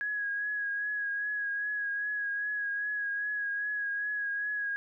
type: tone with vibrato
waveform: sine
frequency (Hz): 1661.2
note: G#6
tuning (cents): 0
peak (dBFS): -30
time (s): 0.01-4.76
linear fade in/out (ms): 0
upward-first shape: triangle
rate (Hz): 2.5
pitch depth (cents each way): 34
effects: none